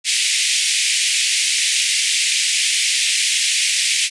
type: band-pass noise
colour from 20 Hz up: pink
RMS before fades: -18 dBFS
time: 0.04-4.1 s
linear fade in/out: 50 ms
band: 2100 to 10000 Hz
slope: 48 dB/octave
effects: resampled to 24000 Hz